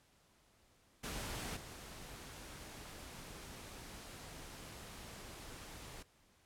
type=noise with level steps; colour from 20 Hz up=pink; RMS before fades=-43 / -51 dBFS; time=1.03-6.03 s; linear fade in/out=10 ms; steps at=1.56 s; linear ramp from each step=10 ms; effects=pink hiss -70 dBFS RMS until 6.45 s + low-pass 12000 Hz 12 dB/octave